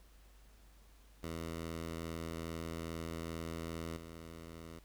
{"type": "tone with level steps", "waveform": "10% pulse", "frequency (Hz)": 82.41, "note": "E2", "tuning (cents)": 0, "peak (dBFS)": [-32, -40], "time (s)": [1.23, 4.79], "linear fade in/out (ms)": 5, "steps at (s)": 3.97, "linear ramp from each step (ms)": 2, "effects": ["added 50 Hz sine -59 dBFS peak until 4.84 s", "pink hiss -67 dBFS RMS until 4.84 s"]}